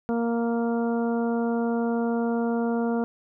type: harmonic tone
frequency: 233.1 Hz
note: A#3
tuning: in tune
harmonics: 1 / 2 / 3 / 4 / 5 / 6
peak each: -24 / -28 / -33 / -38 / -43 / -40 dBFS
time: 0.09-3.04 s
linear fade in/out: 0 ms
effects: none